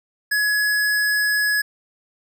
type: tone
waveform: square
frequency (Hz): 1687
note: G#6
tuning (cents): +27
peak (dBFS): -18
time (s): 0.31-1.62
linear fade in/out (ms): 10
effects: none